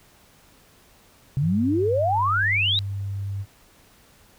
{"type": "exponential sweep", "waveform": "sine", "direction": "up", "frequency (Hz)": [130.81, 3922], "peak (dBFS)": -19, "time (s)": [1.37, 2.79], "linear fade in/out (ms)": 0}
{"type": "tone", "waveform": "sine", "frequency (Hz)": 99, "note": "G2", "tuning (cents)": 18, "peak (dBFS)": -26, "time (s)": [1.4, 3.46], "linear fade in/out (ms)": 50}
{"effects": ["pink hiss -55 dBFS RMS until 4.38 s"]}